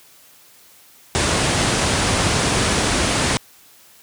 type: low-pass noise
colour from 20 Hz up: pink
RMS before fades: -18 dBFS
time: 1.15-3.37 s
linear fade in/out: 0 ms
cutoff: 10000 Hz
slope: 96 dB/octave
effects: white hiss -49 dBFS RMS until 4.02 s + high-pass 60 Hz 12 dB/octave